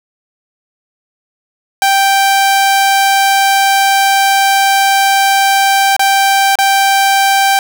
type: tone with dropouts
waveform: sawtooth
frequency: 784 Hz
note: G5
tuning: in tune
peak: -4 dBFS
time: 1.82-7.59 s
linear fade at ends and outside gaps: 1 ms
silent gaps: 5.965-5.994 / 6.555-6.587 s
effects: none